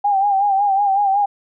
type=tone with vibrato; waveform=sine; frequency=797 Hz; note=G5; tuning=28 cents sharp; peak=-13 dBFS; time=0.04-1.26 s; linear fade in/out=10 ms; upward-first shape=sine; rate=5.4 Hz; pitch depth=63 cents each way; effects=none